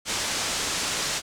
white low-pass noise, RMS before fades -28 dBFS, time 0.05-1.22 s, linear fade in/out 50 ms, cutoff 7800 Hz, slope 24 dB/octave, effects none

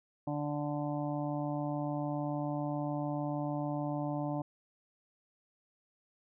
harmonic tone, 146.83 Hz, D3, in tune, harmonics 1 / 2 / 4 / 5 / 6 / 7, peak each -37 / -36 / -40 / -42 / -44 / -49 dBFS, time 0.27-4.42 s, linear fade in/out 5 ms, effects none

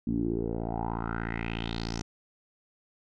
10% pulse tone with low-pass filter sweep, 56.7 Hz, A#1, 47 cents flat, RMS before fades -32 dBFS, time 0.07-2.02 s, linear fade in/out 5 ms, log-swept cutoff 240 to 6200 Hz, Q 4.8, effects none

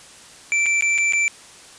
square tone with dropouts, 2338 Hz, D7, 8 cents flat, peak -17 dBFS, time 0.52-1.28 s, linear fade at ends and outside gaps 0 ms, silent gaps 0.659-0.664 / 0.809-0.823 / 0.979-0.984 / 1.124-1.134 s, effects white hiss -44 dBFS RMS until 1.78 s + resampled to 22050 Hz

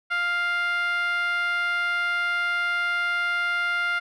10% pulse tone with band-pass filter, 700 Hz, F5, 4 cents sharp, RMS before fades -25 dBFS, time 0.1-4 s, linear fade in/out 20 ms, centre 1600 Hz, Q 4.9, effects none

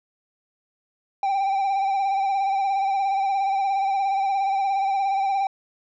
triangle tone with vibrato, 784 Hz, G5, in tune, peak -18 dBFS, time 1.23-5.47 s, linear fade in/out 2 ms, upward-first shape sine, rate 17 Hz, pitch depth 39 cents each way, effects resampled to 16000 Hz

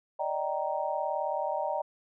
sine chord, Eb major seventh, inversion third, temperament just, 583.4 / 622.3 / 777.8 / 933.4 Hz, D5 / Eb5 / G5 / Bb5, -12 / 0 / -14 / +2 cents, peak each -34 dBFS, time 0.19-1.82 s, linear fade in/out 10 ms, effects none

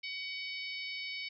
harmonic tone, 752 Hz, F#5, 28 cents sharp, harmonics 3 / 4 / 5 / 6 / 7, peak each -40 / -46 / -47 / -46 / -48 dBFS, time 0.03-1.29 s, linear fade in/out 10 ms, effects none

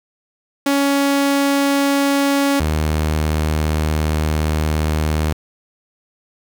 sawtooth tone pair in turn, 279.7 / 77.32 Hz, C#4 / D#2, +16 / -10 cents, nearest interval octave + minor seventh, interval 2226 cents, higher first, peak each -10 / -12 dBFS, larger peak first, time 0.66-2.6 / 2.6-5.33 s, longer second, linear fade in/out 5 ms, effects 7-bit

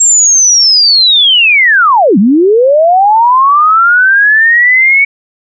sine linear two-way sweep, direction down then up, 7550 to 181 to 2245 Hz, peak -3 dBFS, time 0-5.05 s, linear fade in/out 10 ms, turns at 2.18 s, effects none

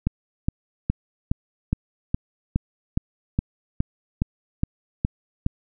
click train, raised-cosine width 5 ms, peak -8 dBFS, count 14, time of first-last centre 0.07-5.464 s, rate 2.41 Hz, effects none

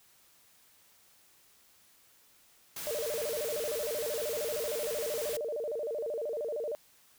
white noise, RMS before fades -40 dBFS, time 2.76-5.37 s, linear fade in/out 5 ms
sine tone with vibrato, 523.3 Hz, C5, in tune, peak -32 dBFS, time 2.87-6.75 s, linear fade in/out 0 ms, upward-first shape square, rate 13 Hz, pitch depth 230 cents each way
effects white hiss -63 dBFS RMS until 7.18 s

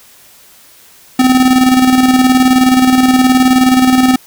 square tone with tremolo, 256.5 Hz, C4, 34 cents flat, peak -5 dBFS, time 1.19-4.16 s, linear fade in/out 5 ms, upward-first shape square, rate 19 Hz, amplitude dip 45%, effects white hiss -42 dBFS RMS until 4.26 s

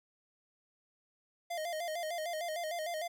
square tone with vibrato, 656 Hz, E5, 9 cents flat, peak -36 dBFS, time 1.5-3.08 s, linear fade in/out 10 ms, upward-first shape square, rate 6.6 Hz, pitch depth 92 cents each way, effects none

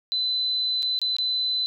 sine tone with dropouts, 4021 Hz, B7, 30 cents sharp, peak -22 dBFS, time 0.12-1.66 s, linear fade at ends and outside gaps 0 ms, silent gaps 0.823-0.829 / 0.99-1.016 / 1.166-1.185 s, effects none

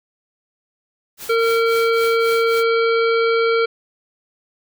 white noise with tremolo, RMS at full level -32 dBFS, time 1.17-2.64 s, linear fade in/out 50 ms, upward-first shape triangle, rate 3.7 Hz, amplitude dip 95%
harmonic tone, 457.9 Hz, A#4, 31 cents flat, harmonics 1 / 3 / 5 / 7 / 9 / 10, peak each -15 / -21 / -25 / -32 / -34 / -37 dBFS, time 1.29-3.66 s, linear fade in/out 10 ms
effects none

